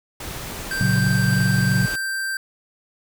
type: noise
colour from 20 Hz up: pink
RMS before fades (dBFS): -32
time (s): 0.2-1.96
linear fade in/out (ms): 5
type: tone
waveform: square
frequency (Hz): 1568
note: G6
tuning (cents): 0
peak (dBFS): -24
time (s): 0.71-2.37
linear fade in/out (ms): 2
type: chord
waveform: sine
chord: F# major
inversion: first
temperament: just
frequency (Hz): 115.62 / 138.75 / 185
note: A#2 / C#3 / F#3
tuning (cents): -14 / +2 / 0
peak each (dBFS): -21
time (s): 0.81-1.86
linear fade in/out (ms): 0
effects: none